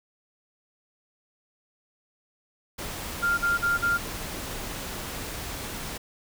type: noise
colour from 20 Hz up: pink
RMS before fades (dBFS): -35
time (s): 2.78-5.98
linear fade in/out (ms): 10
type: tone bursts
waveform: sine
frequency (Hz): 1396.9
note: F6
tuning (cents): 0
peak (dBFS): -21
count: 4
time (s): 3.22-3.98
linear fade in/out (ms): 20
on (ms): 160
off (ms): 40
effects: none